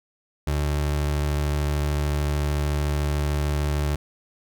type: tone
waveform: 30% pulse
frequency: 73.42 Hz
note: D2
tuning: in tune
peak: -19 dBFS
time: 0.47-3.96 s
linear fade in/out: 5 ms
effects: none